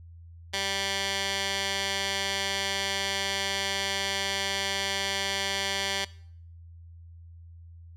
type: tone with band-pass filter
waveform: 15% pulse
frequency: 196 Hz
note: G3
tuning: in tune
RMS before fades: -30 dBFS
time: 0.53-6.05 s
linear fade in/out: 10 ms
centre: 3700 Hz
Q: 1.1
effects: noise-tail reverb RT60 0.6 s tail -20 dB re dry + added 84 Hz sine -45 dBFS peak until 7.96 s